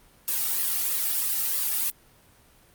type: noise with flanger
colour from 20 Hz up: blue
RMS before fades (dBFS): -26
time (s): 0.28-1.9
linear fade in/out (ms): 0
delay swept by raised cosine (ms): 1.3 to 1.99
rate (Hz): 3.1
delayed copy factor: -0.7
effects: pink hiss -57 dBFS RMS until 2.74 s + Opus 32 kbps